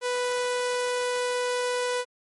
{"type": "tone", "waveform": "sawtooth", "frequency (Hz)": 494.2, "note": "B4", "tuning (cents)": 1, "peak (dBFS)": -21, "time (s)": [0.01, 2.05], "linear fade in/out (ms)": 50, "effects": ["MP3 48 kbps"]}